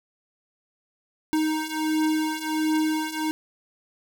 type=beating tone pair; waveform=square; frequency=311.1 / 312.5 Hz; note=D#4 / D#4; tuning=0 / +8 cents; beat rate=1.4 Hz; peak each=-28 / -25 dBFS; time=1.33-3.31 s; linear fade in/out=0 ms; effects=none